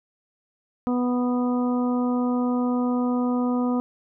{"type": "harmonic tone", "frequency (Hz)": 246.9, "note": "B3", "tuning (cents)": 0, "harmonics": [1, 2, 3, 4, 5], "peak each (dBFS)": [-21, -30, -34, -35, -36], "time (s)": [0.87, 3.8], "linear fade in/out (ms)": 0, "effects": []}